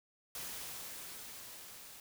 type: noise with level ramp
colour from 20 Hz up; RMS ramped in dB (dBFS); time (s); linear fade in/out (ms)
white; -43 to -53; 0.35-2; 2
effects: none